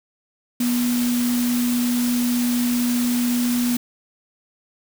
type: tone in noise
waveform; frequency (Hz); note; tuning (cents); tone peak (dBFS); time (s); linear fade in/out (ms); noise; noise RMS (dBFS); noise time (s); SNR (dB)
sine; 243; B3; -28; -18; 0.6-3.77; 5; white; -29; 0.6-3.77; +8
effects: none